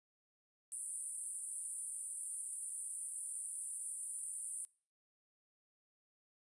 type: band-pass noise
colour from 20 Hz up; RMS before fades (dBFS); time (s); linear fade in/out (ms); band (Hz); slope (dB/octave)
pink; -44; 0.72-4.65; 0; 8700 to 10000; 96
effects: noise-tail reverb RT60 0.4 s tail -22 dB re dry + resampled to 24000 Hz

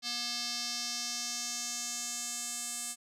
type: tone with band-pass filter sweep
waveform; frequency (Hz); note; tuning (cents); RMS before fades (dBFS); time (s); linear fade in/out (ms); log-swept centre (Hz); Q
square; 240; B3; -49; -37; 0.02-2.96; 50; 4700 to 8200; 3
effects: none

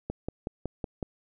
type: click train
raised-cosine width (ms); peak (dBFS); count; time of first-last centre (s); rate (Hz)
2; -18; 6; 0.1-1.028; 5.39
effects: none

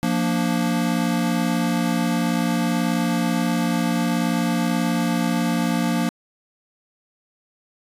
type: chord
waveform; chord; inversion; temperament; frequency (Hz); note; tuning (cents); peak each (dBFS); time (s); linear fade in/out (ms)
square; Bb major; second; equal; 174.61 / 233.1 / 293.7; F3 / Bb3 / D4; 0 / 0 / 0; -24 / -23 / -27; 0.03-6.09; 0
effects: resampled to 32000 Hz

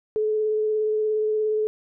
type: tone with vibrato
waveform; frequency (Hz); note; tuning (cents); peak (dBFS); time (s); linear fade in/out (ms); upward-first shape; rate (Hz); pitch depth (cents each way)
sine; 430; A4; -40; -20; 0.16-1.67; 0; triangle; 17; 16
effects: none

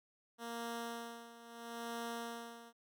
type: tone with tremolo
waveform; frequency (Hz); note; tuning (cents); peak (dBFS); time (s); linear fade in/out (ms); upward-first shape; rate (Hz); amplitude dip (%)
10% pulse; 233.1; A#3; 0; -32; 0.38-2.73; 50; sine; 0.75; 80
effects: none

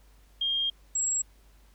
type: tone pair in turn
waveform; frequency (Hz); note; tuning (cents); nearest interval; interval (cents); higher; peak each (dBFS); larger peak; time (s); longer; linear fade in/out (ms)
sine; 3218 / 7638; G7 / A#8; +45 / +41; octave + minor third; 1496; second; -25; neither; 0.41-0.7 / 0.95-1.22; first; 5
effects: added 50 Hz sine -55 dBFS peak until 1.74 s + pink hiss -64 dBFS RMS until 1.74 s

